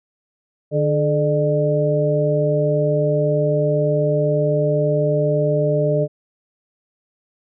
harmonic tone with a mistuned harmonic, 150 Hz, D3, 37 cents sharp, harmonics 1 / 2 / 3 / 4, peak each -19 / -28 / -21 / -19 dBFS, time 0.71-6.08 s, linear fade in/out 50 ms, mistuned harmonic 3, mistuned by -71 cents, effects none

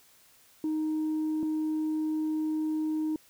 sine tone pair in turn, 311.1 / 311.1 Hz, D#4 / D#4, 0 / 0 cents, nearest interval unison, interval 0 cents, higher neither, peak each -25 dBFS, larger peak neither, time 0.64-1.43 / 1.43-3.16 s, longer second, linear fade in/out 2 ms, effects tanh soft clip ceiling -25 dBFS + white hiss -60 dBFS RMS until 3.29 s

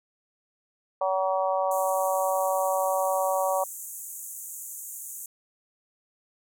harmonic tone, 189.2 Hz, F#3, 39 cents sharp, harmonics 3 / 4 / 5 / 6, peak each -26 / -28 / -30 / -32 dBFS, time 1.01-3.64 s, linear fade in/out 5 ms
pink band-pass noise, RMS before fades -39 dBFS, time 1.71-5.26 s, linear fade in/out 2 ms, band 6500 to 16000 Hz, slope 96 dB/octave
effects none

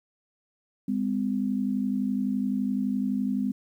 sine tone pair together, 203.1 / 254.9 Hz, G#3 / C4, -38 / -45 cents, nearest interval major third, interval 393 cents, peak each -27 dBFS, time 0.88-3.52 s, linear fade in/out 5 ms, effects 10-bit

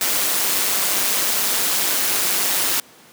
white noise with amplitude modulation, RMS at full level -17 dBFS, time 0.01-2.8 s, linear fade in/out 2 ms, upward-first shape sine, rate 196 Hz, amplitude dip 60%, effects pink hiss -47 dBFS RMS until 3.12 s + high-pass 200 Hz 12 dB/octave

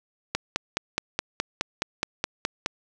click train, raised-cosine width 0.2 ms, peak -7 dBFS, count 12, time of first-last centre 0.35-2.661 s, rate 4.76 Hz, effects none

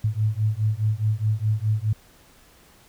sine beating tone pair, 105.5 / 110.3 Hz, G#2 / A2, +28 / +5 cents, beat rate 4.8 Hz, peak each -23 dBFS, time 0.04-1.93 s, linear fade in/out 5 ms, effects pink hiss -54 dBFS RMS until 2.88 s

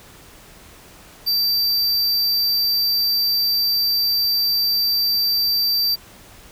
square tone, 4670 Hz, D8, 11 cents flat, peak -17 dBFS, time 1.26-5.96 s, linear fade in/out 20 ms, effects pink hiss -45 dBFS RMS until 6.51 s

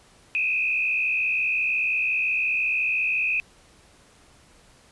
sine tone with frequency modulation, 2524 Hz, D#7, 24 cents sharp, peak -21 dBFS, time 0.35-3.4 s, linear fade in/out 0 ms, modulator 65.7 Hz, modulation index 1.5, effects pink hiss -55 dBFS RMS until 4.91 s + resampled to 24000 Hz

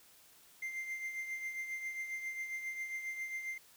triangle tone with tremolo, 2093 Hz, C7, in tune, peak -34 dBFS, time 0.62-3.58 s, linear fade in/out 5 ms, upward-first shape triangle, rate 7.4 Hz, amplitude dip 60%, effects white hiss -62 dBFS RMS until 3.76 s

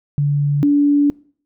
sine tone pair in turn, 144.2 / 288.4 Hz, D3 / D4, -31 / -31 cents, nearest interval octave, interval 1200 cents, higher second, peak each -13 / -10 dBFS, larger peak second, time 0.18-0.63 / 0.63-1.1 s, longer second, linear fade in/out 0 ms, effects noise-tail reverb RT60 0.5 s tail -24 dB re dry

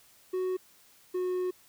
triangle tone pair in turn, 370 / 364.7 Hz, F#4 / F#4, 0 / -25 cents, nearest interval unison, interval 25 cents, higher first, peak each -26 dBFS, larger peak neither, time 0.33-0.57 / 1.14-1.51 s, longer second, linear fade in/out 10 ms, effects white hiss -60 dBFS RMS until 1.68 s

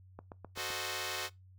click train, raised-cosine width 1 ms, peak -31 dBFS, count 5, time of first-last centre 0.19-0.703 s, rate 7.79 Hz
5% pulse chord, F# diminished seventh, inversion none, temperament equal, 370 / 440 / 523.3 / 622.3 Hz, F#4 / A4 / C5 / Eb5, 0 / 0 / 0 / 0 cents, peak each -29 / -31 / -30 / -31 dBFS, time 0.55-1.3 s, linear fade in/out 50 ms
effects noise-tail reverb RT60 0.2 s tail -22 dB re dry + added 93 Hz sine -55 dBFS peak until 1.58 s

